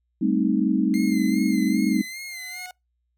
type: chord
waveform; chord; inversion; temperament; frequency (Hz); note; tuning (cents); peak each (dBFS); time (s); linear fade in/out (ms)
sine; A half-diminished seventh; third; equal; 196 / 220 / 261.6 / 311.1; G3 / A3 / C4 / Eb4; 0 / 0 / 0 / 0; -24; 0.21-2.02; 10
type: tone with vibrato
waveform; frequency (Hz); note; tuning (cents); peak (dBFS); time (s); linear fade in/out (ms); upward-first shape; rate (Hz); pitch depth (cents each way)
sawtooth; 2093; C7; 0; -30; 0.94-2.66; 0; sine; 2.5; 53
type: tone with exponential growth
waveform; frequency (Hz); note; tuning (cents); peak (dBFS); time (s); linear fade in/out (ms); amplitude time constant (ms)
sawtooth; 732; F#5; -19; -32; 2.11-2.71; 2; 130
effects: noise-tail reverb RT60 0.2 s tail -26 dB re dry + added 60 Hz sine -70 dBFS peak until 3.17 s